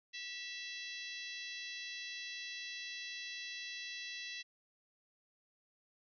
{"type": "harmonic tone with a mistuned harmonic", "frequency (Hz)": 668, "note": "E5", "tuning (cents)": 23, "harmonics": [3, 4, 5, 6, 7, 8, 9], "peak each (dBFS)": [-48, -48, -50, -49, -55, -56, -55], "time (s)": [0.13, 4.43], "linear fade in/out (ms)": 20, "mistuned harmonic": 3, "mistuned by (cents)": -43, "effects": []}